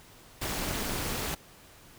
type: noise with amplitude modulation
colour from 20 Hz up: pink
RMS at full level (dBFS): -29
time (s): 0.41-1.35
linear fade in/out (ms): 10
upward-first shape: sine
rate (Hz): 223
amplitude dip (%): 80
effects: pink hiss -54 dBFS RMS until 1.98 s